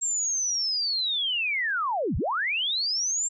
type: linear two-way sweep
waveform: sine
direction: down then up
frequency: 7520 to 42.98 to 7520 Hz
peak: -24 dBFS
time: 0.01-3.29 s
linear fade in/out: 20 ms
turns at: 2.17 s
effects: none